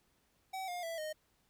square tone with pitch steps, 761 / 710 / 662.5 / 618.1 Hz, F#5 / F5 / E5 / D#5, +48 / +28 / +9 / -12 cents, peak -39 dBFS, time 0.53-1.13 s, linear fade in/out 10 ms, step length 150 ms, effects pink hiss -74 dBFS RMS until 1.49 s

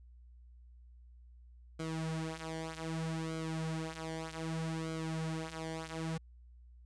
sawtooth tone with flanger, 161.1 Hz, E3, 39 cents flat, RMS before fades -39 dBFS, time 1.79-6.18 s, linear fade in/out 10 ms, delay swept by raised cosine 1.1 to 7 ms, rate 0.64 Hz, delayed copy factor -0.75, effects added 60 Hz sine -54 dBFS peak until 6.85 s + resampled to 22050 Hz

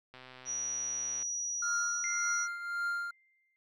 click train, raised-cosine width 0.3 ms, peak -34 dBFS, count 140, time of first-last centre 0.14-1.226 s, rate 128 Hz
sine tone, 5810 Hz, F#8, 32 cents flat, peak -33 dBFS, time 0.45-2.48 s, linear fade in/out 50 ms
triangle tone with tremolo, 1396.9 Hz, F6, in tune, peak -28 dBFS, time 1.62-3.11 s, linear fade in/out 5 ms, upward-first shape triangle, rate 1.8 Hz, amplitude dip 70%
sine tone with exponential decay, 2093 Hz, C7, in tune, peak -35 dBFS, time 2.04-3.56 s, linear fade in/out 0 ms, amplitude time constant 330 ms
effects none

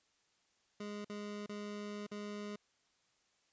25% pulse tone with dropouts, 207 Hz, G#3, 5 cents flat, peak -38 dBFS, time 0.8-2.56 s, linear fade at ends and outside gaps 5 ms, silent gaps 1.047-1.096 / 1.463-1.492 / 2.067-2.114 s, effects white hiss -75 dBFS RMS until 3.52 s + resampled to 16000 Hz

